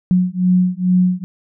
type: beating tone pair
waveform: sine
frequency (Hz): 180.8 / 183.1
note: F#3 / F#3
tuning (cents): -40 / -18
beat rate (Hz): 2.3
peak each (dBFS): -15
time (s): 0.11-1.24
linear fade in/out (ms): 0
effects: none